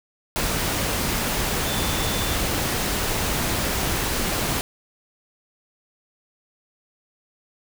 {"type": "tone in noise", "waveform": "sine", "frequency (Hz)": 3520, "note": "A7", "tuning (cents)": 0, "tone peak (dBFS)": -33, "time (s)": [1.66, 2.35], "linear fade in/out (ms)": 0, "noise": "pink", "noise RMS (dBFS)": -24, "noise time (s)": [0.36, 4.61], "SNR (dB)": -12, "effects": []}